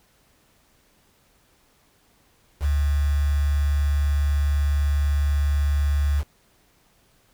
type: tone with quantisation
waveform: sine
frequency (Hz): 72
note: D2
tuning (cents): -34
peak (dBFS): -18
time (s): 2.6-6.24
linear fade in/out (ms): 50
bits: 6
effects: pink hiss -61 dBFS RMS until 7.33 s